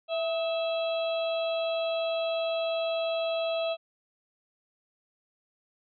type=harmonic tone with a mistuned harmonic; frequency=659.3 Hz; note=E5; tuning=in tune; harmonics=1 / 2 / 4 / 5 / 6; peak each=-27 / -42 / -39 / -40 / -42 dBFS; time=0.08-3.77 s; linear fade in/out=50 ms; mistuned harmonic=2; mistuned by=-59 cents; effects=none